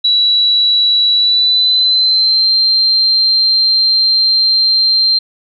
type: tone with pitch glide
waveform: sine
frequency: 3923 to 4156 Hz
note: B7 to C8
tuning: -12 to -12 cents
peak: -8 dBFS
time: 0.04-5.19 s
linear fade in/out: 10 ms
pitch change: +100 cents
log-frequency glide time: 1.13-2.51 s
effects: none

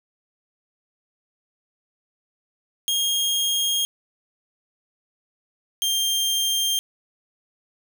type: tone pair in turn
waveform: sawtooth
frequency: 3245 / 3186 Hz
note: G#7 / G7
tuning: -41 / +27 cents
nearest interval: unison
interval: 32 cents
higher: first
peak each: -17 dBFS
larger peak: neither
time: 2.88-3.85 / 5.82-6.79 s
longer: neither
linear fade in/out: 0 ms
effects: none

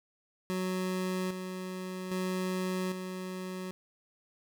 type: tone with tremolo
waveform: 25% pulse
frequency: 185 Hz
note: F#3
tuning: in tune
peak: -27 dBFS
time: 0.5-3.71 s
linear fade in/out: 0 ms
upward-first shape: square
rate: 0.62 Hz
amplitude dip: 50%
effects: none

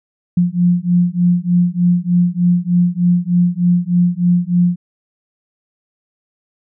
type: beating tone pair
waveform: sine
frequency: 174.61 / 177.91 Hz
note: F3 / F3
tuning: 0 / +32 cents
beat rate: 3.3 Hz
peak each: -14 dBFS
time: 0.37-4.76 s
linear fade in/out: 5 ms
effects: none

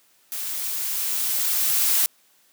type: noise with level ramp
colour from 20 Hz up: blue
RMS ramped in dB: -30 to -19 dBFS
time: 0.32-2.06 s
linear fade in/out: 0 ms
effects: white hiss -60 dBFS RMS until 2.52 s + high-pass 150 Hz 12 dB/octave

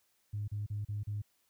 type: tone bursts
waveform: sine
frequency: 103.83 Hz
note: G#2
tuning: in tune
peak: -33 dBFS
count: 5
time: 0.33-1.22 s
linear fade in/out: 10 ms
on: 150 ms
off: 35 ms
effects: tanh soft clip ceiling -29 dBFS + white hiss -74 dBFS RMS until 1.49 s

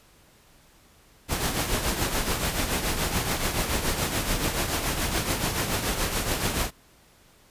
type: noise with tremolo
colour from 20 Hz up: pink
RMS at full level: -24 dBFS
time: 1.28-6.71 s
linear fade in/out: 50 ms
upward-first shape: triangle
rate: 7 Hz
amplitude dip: 60%
effects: pink hiss -57 dBFS RMS until 7.5 s + resampled to 32000 Hz

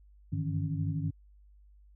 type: tone cluster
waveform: sine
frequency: 95.6 / 99.4 / 152.2 / 164.4 / 275.3 Hz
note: G2 / G2 / D#3 / E3 / C#4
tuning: -43 / +25 / -38 / -4 / -12 cents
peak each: -40 / -35 / -32 / -38 / -40 dBFS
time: 0.32-1.11 s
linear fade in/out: 10 ms
effects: added 50 Hz sine -55 dBFS peak until 1.95 s

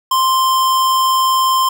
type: tone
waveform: square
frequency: 1046.5 Hz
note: C6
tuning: in tune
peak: -12 dBFS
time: 0.11-1.69 s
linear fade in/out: 5 ms
effects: 8-bit

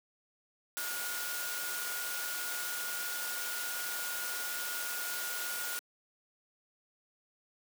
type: tone in noise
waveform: sine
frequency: 1435 Hz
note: F6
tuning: 47 cents sharp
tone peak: -40 dBFS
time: 0.77-5.79 s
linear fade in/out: 0 ms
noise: white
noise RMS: -38 dBFS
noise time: 0.77-5.79 s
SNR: -5 dB
effects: high-pass 400 Hz 12 dB/octave

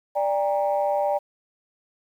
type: tone cluster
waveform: sine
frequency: 588 / 800 / 935 Hz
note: D5 / G5 / A#5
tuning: +2 / +35 / +5 cents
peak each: -22 / -24 / -30 dBFS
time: 0.15-1.19 s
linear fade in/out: 20 ms
effects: tanh soft clip ceiling -12 dBFS + 9-bit

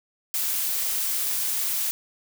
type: noise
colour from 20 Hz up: blue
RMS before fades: -26 dBFS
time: 0.34-1.91 s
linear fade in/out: 0 ms
effects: none

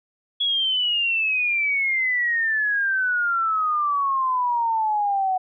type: exponential sweep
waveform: sine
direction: down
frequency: 3373 to 740 Hz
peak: -19 dBFS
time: 0.4-5.38 s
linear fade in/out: 10 ms
effects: none

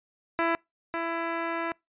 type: tone pair in turn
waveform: 10% pulse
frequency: 333.2 / 333.2 Hz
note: E4 / E4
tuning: +19 / +19 cents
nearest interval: unison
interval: 0 cents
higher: neither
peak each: -15 / -20 dBFS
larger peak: first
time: 0.39-0.55 / 0.94-1.72 s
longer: second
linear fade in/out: 0 ms
effects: noise-tail reverb RT60 0.2 s tail -26 dB re dry + resampled to 8000 Hz

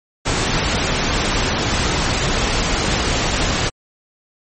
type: noise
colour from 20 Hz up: pink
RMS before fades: -18 dBFS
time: 0.25-3.7 s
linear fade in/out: 20 ms
effects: MP3 32 kbps

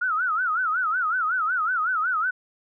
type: tone with vibrato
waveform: sine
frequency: 1375 Hz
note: F6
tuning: 27 cents flat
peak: -21 dBFS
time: 0.01-2.31 s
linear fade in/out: 10 ms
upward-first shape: sine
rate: 5.4 Hz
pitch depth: 180 cents each way
effects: none

